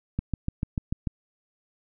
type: click train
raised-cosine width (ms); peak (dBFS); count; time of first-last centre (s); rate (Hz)
5; -14; 7; 0.19-1.072; 6.8
effects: none